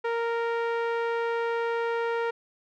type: tone with low-pass filter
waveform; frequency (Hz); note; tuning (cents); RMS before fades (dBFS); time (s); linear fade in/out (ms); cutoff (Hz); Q
sawtooth; 464.6; A#4; -6; -28; 0.04-2.31; 10; 1900; 0.97
effects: none